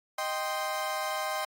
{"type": "chord", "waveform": "30% pulse", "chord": "C minor", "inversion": "first", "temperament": "equal", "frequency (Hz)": [622.3, 784, 1046.5], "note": ["Eb5", "G5", "C6"], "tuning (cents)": [0, 0, 0], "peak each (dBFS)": -32, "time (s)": [0.18, 1.45], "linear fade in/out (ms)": 5, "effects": ["AAC 64 kbps"]}